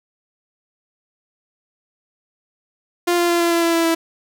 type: tone with pitch steps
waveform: sawtooth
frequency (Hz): 349.2 / 346.4 / 343.6 / 340.8 / 338.1 / 335.4 / 332.7 / 330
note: F4 / F4 / F4 / F4 / E4 / E4 / E4 / E4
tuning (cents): 0 / -14 / -28 / -42 / +44 / +30 / +16 / +2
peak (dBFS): -11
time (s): 3.07-3.95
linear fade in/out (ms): 10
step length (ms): 110
effects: none